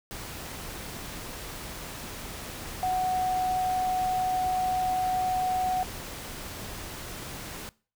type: tone in noise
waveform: sine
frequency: 740 Hz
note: F#5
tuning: in tune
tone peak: -24 dBFS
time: 2.83-5.83 s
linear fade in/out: 0 ms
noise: pink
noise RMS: -39 dBFS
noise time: 0.11-7.69 s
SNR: +12 dB
effects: noise-tail reverb RT60 0.4 s tail -22 dB re dry